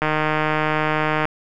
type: click train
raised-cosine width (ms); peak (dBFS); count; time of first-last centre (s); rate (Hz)
0.5; -5; 191; 0.02-1.254; 154
effects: none